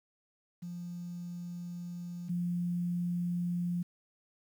sine tone pair in turn, 174.61 / 175.23 Hz, F3 / F3, 0 / +6 cents, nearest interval unison, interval 6 cents, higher second, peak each -38 / -30 dBFS, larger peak second, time 0.62-2.29 / 2.29-3.83 s, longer first, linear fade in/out 10 ms, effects 10-bit

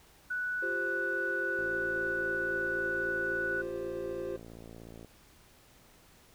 sine tone, 1480 Hz, F#6, in tune, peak -31 dBFS, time 0.3-3.62 s, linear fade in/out 10 ms
triangle chord, F suspended second, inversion none, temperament just, 349.2 / 392.9 / 523.8 Hz, F4 / G4 / C5, 0 / +4 / +2 cents, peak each -37 dBFS, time 0.62-4.37 s, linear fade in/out 10 ms
click train, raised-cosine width 2 ms, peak -35 dBFS, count 197, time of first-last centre 1.59-5.047 s, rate 56.7 Hz
effects pink hiss -60 dBFS RMS until 6.34 s

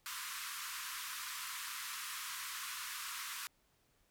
pink band-pass noise, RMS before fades -44 dBFS, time 0.06-3.47 s, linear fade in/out 0 ms, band 1000 to 16000 Hz, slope 96 dB/octave, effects pink hiss -74 dBFS RMS until 4.1 s

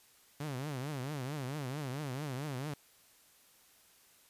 sawtooth tone with vibrato, 138.59 Hz, C#3, in tune, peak -33 dBFS, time 0.4-2.74 s, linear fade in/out 5 ms, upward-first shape triangle, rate 4.5 Hz, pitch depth 220 cents each way, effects white hiss -64 dBFS RMS until 4.29 s + resampled to 32000 Hz

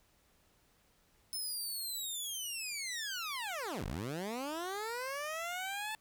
15% pulse linear two-way sweep, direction down then up, 5274 to 39.26 to 881 Hz, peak -31 dBFS, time 1.33-5.95 s, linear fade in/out 0 ms, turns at 3.85 s, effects pink hiss -70 dBFS RMS until 6 s

